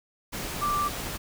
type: tone in noise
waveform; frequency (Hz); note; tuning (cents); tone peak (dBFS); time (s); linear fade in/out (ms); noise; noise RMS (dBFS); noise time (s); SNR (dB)
sine; 1174.7; D6; 0; -24; 0.61-0.89; 20; pink; -34; 0.32-1.18; +7
effects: none